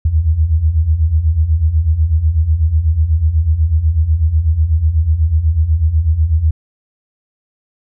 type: beating tone pair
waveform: sine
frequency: 73.9 / 82 Hz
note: D2 / E2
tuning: +11 / -9 cents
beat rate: 8.1 Hz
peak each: -16 / -11 dBFS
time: 0.05-6.51 s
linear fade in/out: 5 ms
effects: none